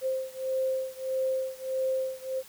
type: beating tone pair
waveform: sine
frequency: 523.3 / 524.9 Hz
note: C5 / C5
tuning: 0 / +5 cents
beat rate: 1.6 Hz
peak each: -30 / -31 dBFS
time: 0.01-2.43 s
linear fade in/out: 50 ms
effects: white hiss -51 dBFS RMS until 2.48 s